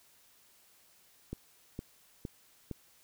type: click train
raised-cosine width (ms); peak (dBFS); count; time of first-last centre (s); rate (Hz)
3; -25; 4; 1.33-2.712; 2.17
effects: white hiss -64 dBFS RMS until 3.03 s